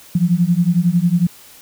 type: beating tone pair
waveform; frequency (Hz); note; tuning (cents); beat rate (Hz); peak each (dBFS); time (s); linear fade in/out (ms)
sine; 168.8 / 179.8; E3 / F#3; +41 / -49; 11; -15; 0.15-1.27; 5
effects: white hiss -43 dBFS RMS until 1.61 s